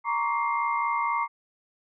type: tone cluster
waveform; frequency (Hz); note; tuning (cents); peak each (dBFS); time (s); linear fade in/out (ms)
sine; 935 / 1081 / 1145 / 2110; A#5 / C#6 / D6 / C7; +5 / -44 / -44 / +14; -27 / -34 / -28 / -32; 0.04-1.28; 50
effects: none